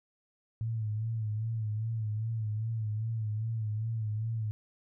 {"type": "tone with vibrato", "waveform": "sine", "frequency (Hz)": 110, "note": "A2", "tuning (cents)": 0, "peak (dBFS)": -30, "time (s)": [0.61, 4.51], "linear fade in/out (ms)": 0, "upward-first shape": "sine", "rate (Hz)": 2.5, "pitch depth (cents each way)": 65, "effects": []}